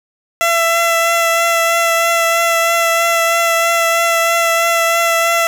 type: tone with vibrato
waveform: 15% pulse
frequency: 671 Hz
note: E5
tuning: 31 cents sharp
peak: -5 dBFS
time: 0.41-5.47 s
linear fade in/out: 0 ms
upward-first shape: triangle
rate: 3.1 Hz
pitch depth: 17 cents each way
effects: none